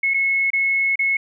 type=tone with dropouts; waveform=sine; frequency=2185 Hz; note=C#7; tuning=26 cents flat; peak=-16 dBFS; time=0.03-1.17 s; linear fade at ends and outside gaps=5 ms; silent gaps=0.138-0.142 / 0.504-0.532 / 0.957-0.991 s; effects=none